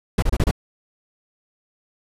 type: noise bursts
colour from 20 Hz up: brown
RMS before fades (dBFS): -17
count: 5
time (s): 0.18-0.512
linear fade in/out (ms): 5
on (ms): 44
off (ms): 28
effects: resampled to 32000 Hz